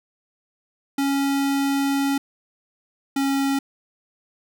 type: tone pair in turn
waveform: square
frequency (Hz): 277.2 / 274.6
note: C#4 / C#4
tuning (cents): 0 / -16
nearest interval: unison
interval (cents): 16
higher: first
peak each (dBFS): -20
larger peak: neither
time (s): 0.98-2.18 / 3.16-3.59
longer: first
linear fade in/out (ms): 5
effects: none